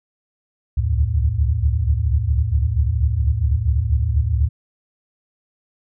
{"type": "tone cluster", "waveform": "sine", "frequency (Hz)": [68.4, 72.8, 80.7, 109.8], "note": ["C#2", "D2", "E2", "A2"], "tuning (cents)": [-23, -15, -36, -3], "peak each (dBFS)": -21, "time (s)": [0.77, 4.49], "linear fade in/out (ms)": 10, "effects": []}